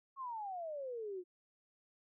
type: exponential sweep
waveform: sine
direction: down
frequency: 1108.7 to 349.2 Hz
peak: -40 dBFS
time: 0.16-1.24 s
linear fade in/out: 50 ms
effects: none